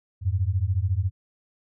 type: beating tone pair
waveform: sine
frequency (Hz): 87.31 / 101.31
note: F2 / G#2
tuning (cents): 0 / -42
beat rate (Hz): 14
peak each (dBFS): -24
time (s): 0.21-1.11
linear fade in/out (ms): 50
effects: none